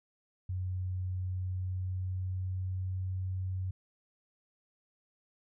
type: tone with pitch glide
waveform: sine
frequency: 92.1 to 93.28 Hz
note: F#2 to F#2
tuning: -7 to +15 cents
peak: -32 dBFS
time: 0.49-3.71 s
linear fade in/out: 5 ms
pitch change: +22 cents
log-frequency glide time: 1.19-3.14 s
effects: none